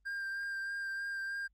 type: tone with vibrato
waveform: triangle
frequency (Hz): 1593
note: G6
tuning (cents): +27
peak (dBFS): -34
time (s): 0.05-1.48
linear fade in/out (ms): 20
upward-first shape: sine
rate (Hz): 3.2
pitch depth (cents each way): 16
effects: added 50 Hz sine -69 dBFS peak until 1.53 s + Opus 24 kbps

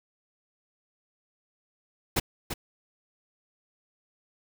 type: noise with echo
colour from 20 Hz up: pink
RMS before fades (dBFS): -24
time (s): 2.16-2.2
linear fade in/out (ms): 10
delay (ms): 340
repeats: 1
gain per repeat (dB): -8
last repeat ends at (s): 2.54
effects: none

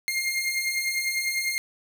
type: beating tone pair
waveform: sawtooth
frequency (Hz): 2116 / 2126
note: C7 / C7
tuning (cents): +19 / +27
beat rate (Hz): 10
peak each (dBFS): -27 / -23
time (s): 0.08-1.58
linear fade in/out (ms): 0
effects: none

